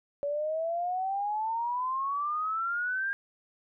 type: exponential sweep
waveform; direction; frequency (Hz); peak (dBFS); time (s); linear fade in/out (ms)
sine; up; 566 to 1619; -28; 0.23-3.13; 0
effects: none